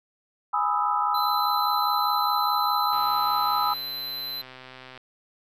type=chord; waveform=sine; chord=E major seventh; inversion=first; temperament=equal with one note detuned; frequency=830.6 / 987.8 / 1244.5 / 1309.4 Hz; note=G#5 / B5 / D#6 / E6; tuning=0 / 0 / 0 / -12 cents; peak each=-27 dBFS; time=0.53-3.74 s; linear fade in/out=10 ms
type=tone; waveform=square; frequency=4045 Hz; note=B7; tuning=41 cents sharp; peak=-31 dBFS; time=1.14-4.42 s; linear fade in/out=10 ms
type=click train; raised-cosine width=0.3 ms; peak=-27 dBFS; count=265; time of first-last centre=2.93-4.977 s; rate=129 Hz
effects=none